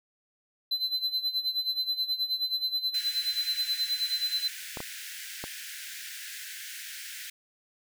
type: tone with tremolo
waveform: triangle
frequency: 4047 Hz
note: B7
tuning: 42 cents sharp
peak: -23 dBFS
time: 0.71-4.48 s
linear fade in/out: 5 ms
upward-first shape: sine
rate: 9.4 Hz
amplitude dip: 80%
type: high-pass noise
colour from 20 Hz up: pink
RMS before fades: -41 dBFS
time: 2.94-7.3 s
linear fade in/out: 5 ms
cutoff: 1500 Hz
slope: 96 dB/octave
type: clicks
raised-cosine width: 1 ms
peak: -22 dBFS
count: 3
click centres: 4.772 / 4.804 / 5.44 s
effects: none